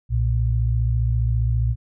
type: tone pair together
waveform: sine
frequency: 61.6 / 116.49 Hz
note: B1 / A#2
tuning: -4 / -1 cents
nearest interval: major seventh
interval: 1103 cents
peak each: -20 dBFS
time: 0.09-1.76 s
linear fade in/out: 50 ms
effects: none